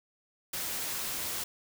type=noise; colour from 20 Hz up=white; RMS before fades=-35 dBFS; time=0.53-1.44 s; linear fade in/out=5 ms; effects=none